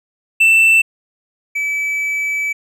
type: tone pair in turn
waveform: triangle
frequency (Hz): 2667 / 2300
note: E7 / D7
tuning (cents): +20 / -37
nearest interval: minor third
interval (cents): 257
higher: first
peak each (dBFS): -6 / -15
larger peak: first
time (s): 0.4-0.82 / 1.55-2.53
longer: second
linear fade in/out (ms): 10
effects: none